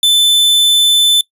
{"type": "tone", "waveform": "45% pulse", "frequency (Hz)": 3520, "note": "A7", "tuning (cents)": 0, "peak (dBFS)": -7, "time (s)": [0.03, 1.21], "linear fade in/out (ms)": 2, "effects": ["noise-tail reverb RT60 0.1 s tail -22 dB re dry", "resampled to 32000 Hz"]}